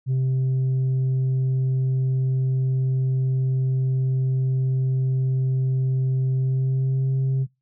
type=tone with pitch glide; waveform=sine; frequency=130.81 to 133.02 Hz; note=C3 to C3; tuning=0 to +29 cents; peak=-16 dBFS; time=0.06-7.47 s; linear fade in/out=50 ms; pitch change=+29 cents; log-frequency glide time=6.37-7.09 s; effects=noise-tail reverb RT60 0.2 s tail -21 dB re dry + tanh soft clip ceiling -18 dBFS